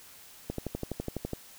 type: click train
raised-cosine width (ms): 2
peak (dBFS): -19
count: 11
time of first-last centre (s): 0.5-1.333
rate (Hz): 12
effects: white hiss -52 dBFS RMS until 1.58 s